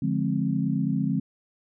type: chord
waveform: sine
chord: D half-diminished seventh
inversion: none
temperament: just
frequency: 146.83 / 176.2 / 211.4 / 264.3 Hz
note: D3 / F3 / Ab3 / C4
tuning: 0 / +16 / +31 / +18 cents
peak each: -28 dBFS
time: 0.02-1.2 s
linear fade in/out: 5 ms
effects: none